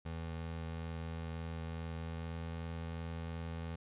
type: tone with pitch glide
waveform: 25% pulse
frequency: 82.1 to 82.81 Hz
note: E2 to E2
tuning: -6 to +8 cents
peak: -36 dBFS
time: 0.05-3.76 s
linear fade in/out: 10 ms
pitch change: +14 cents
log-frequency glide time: 1.97-2.45 s
effects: resampled to 8000 Hz